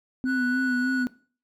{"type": "tone with vibrato", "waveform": "sine", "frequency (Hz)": 255.2, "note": "C4", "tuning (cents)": -43, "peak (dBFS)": -23, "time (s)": [0.24, 1.07], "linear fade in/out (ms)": 0, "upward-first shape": "sine", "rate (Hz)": 3.3, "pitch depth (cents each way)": 46}
{"type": "tone with pitch glide", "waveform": "triangle", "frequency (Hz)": [1480, 1469.8], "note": ["F#6", "F#6"], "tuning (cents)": [0, -12], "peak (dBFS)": -24, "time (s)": [0.25, 1.07], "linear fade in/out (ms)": 50, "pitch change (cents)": -12, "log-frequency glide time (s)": [0.57, 0.89]}
{"effects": ["noise-tail reverb RT60 0.4 s tail -18 dB re dry", "tanh soft clip ceiling -14 dBFS"]}